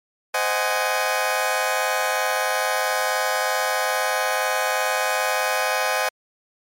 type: chord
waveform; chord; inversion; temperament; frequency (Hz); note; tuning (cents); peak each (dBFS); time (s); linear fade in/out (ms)
20% pulse; Ab dominant seventh; first; just; 519.1 / 623 / 747.5 / 830.6; C5 / Eb5 / Gb5 / Ab5; -14 / +2 / +17 / 0; -21; 0.34-6.09; 5
effects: MP3 64 kbps